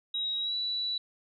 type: tone with pitch glide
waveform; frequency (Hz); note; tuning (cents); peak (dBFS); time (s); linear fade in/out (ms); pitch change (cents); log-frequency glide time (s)
sine; 3824 to 3943; A#7 to B7; +43 to -4; -29; 0.14-0.98; 5; +53; 0.4-0.55
effects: none